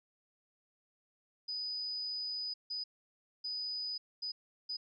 sine tone bursts at uneven times, 4978 Hz, D#8, in tune, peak -36 dBFS, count 5, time 1.48-2.54 / 2.7-2.84 / 3.44-3.98 / 4.22-4.32 / 4.69-4.77 s, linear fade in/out 10 ms, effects none

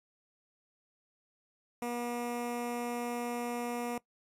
15% pulse tone with notch filter, 240.3 Hz, B3, 47 cents flat, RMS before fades -36 dBFS, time 1.82-3.98 s, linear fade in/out 2 ms, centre 4200 Hz, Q 1.4, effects noise-tail reverb RT60 0.1 s tail -20 dB re dry + resampled to 32000 Hz

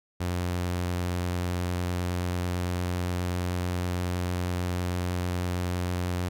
sawtooth tone with pitch glide, 88.8 to 89.37 Hz, F2 to F2, +29 to +40 cents, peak -23 dBFS, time 0.2-6.29 s, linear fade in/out 10 ms, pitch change +11 cents, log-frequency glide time 0.91-3.52 s, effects none

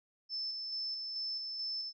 sine tone with tremolo, 5274 Hz, E8, in tune, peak -35 dBFS, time 0.29-1.93 s, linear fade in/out 50 ms, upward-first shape square, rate 2.3 Hz, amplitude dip 30%, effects none

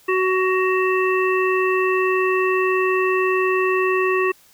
harmonic tone with a mistuned harmonic, 373.2 Hz, F#4, 15 cents sharp, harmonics 1 / 3 / 5 / 7, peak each -18 / -23 / -25 / -26 dBFS, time 0.08-4.32 s, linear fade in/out 10 ms, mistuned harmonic 7, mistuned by +33 cents, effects white hiss -53 dBFS RMS until 4.53 s

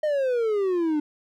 triangle exponential sweep, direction down, 622.3 to 293.6 Hz, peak -19 dBFS, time 0.03-1 s, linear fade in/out 5 ms, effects none

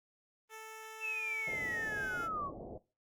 10% pulse tone with pitch glide, 440 to 425.5 Hz, A4 to G#4, 0 to +42 cents, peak -38 dBFS, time 0.49-2.29 s, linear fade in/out 50 ms, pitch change -58 cents, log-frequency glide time 1.45-2.08 s
sine linear sweep, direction down, 2675 to 1072 Hz, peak -35 dBFS, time 1-2.51 s, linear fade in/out 50 ms
white low-pass noise, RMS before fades -47 dBFS, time 1.47-2.78 s, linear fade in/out 5 ms, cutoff 710 Hz, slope 48 dB/octave
effects noise-tail reverb RT60 0.3 s tail -19 dB re dry + Opus 32 kbps

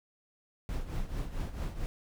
brown noise with tremolo, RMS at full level -32 dBFS, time 0.69-1.86 s, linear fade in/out 0 ms, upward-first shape triangle, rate 4.5 Hz, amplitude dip 75%, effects none

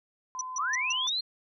sine tone, 1022 Hz, C6, 41 cents flat, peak -35 dBFS, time 0.35-1.07 s, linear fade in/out 0 ms
sine tone bursts, 5900 Hz, F#8, 6 cents flat, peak -29 dBFS, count 5, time 0.39-1.095 s, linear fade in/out 2 ms, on 21 ms, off 150 ms
sine linear sweep, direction up, 1046.5 to 4244 Hz, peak -27 dBFS, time 0.58-1.21 s, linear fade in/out 10 ms
effects none

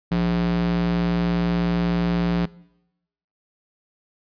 square tone with high-pass filter, 58.27 Hz, A#1, in tune, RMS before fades -21 dBFS, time 0.11-2.46 s, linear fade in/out 10 ms, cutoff 140 Hz, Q 4.4, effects noise-tail reverb RT60 0.9 s tail -22 dB re dry + resampled to 11025 Hz

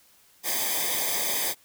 white noise with comb filter, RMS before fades -27 dBFS, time 0.43-1.55 s, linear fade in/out 50 ms, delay 0.72 ms, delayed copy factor -0.9, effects white hiss -59 dBFS RMS until 1.64 s

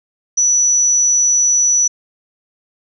sine tone, 5920 Hz, F#8, in tune, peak -10 dBFS, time 0.37-1.88 s, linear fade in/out 10 ms, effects none

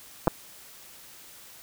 clicks, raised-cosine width 1 ms, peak -7 dBFS, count 2, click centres 0.273 / 0.279 s, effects white hiss -49 dBFS RMS until 1.62 s

